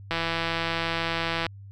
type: click train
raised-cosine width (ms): 0.3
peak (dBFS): -11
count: 226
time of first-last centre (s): 0.11-1.465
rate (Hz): 166
effects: added 99 Hz sine -41 dBFS peak until 1.71 s